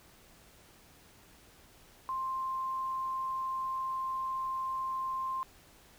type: tone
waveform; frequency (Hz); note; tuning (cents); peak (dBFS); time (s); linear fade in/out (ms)
sine; 1051; C6; +7; -32; 2.09-5.43; 0
effects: pink hiss -59 dBFS RMS until 5.98 s